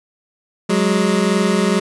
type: tone pair together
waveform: 25% pulse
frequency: 185.78 / 208 Hz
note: F#3 / G#3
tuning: +7 / +3 cents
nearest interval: major second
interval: 196 cents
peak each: -13 dBFS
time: 0.69-1.8 s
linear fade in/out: 10 ms
effects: resampled to 24000 Hz